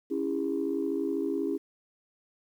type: chord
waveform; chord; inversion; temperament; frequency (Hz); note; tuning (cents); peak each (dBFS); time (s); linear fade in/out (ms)
sine; C# minor; none; equal with one note detuned; 277.2 / 329.6 / 405.4; C#4 / E4 / G#4; 0 / 0 / -42; -31; 0.1-1.58; 20
effects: tanh soft clip ceiling -19 dBFS + 10-bit